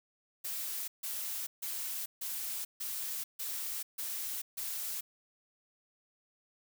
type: noise bursts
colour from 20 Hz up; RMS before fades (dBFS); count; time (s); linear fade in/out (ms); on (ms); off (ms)
blue; -38; 8; 0.44-5.01; 10; 440; 150
effects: none